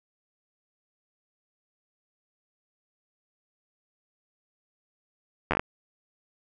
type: slowing click train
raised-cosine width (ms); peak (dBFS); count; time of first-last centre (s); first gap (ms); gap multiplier
0.5; -9; 6; 5.51-5.595; 11; 1.22
effects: none